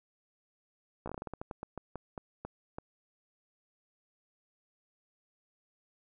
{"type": "slowing click train", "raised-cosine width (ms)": 1, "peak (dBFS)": -25, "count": 17, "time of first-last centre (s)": [1.06, 2.785], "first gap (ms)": 15, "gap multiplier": 1.23, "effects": []}